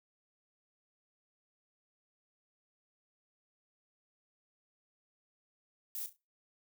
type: noise with echo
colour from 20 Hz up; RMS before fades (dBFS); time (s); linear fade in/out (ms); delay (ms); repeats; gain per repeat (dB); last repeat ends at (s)
violet; -40; 5.95-6.06; 0; 34; 3; -11; 6.162
effects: noise-tail reverb RT60 0.3 s tail -25 dB re dry